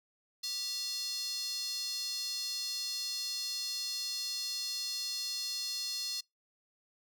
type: tone with high-pass filter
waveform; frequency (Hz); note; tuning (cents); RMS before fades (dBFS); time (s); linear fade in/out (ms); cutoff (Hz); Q
square; 392; G4; 0; -37; 0.43-6.21; 10; 4600; 7.3
effects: noise-tail reverb RT60 0.2 s tail -26 dB re dry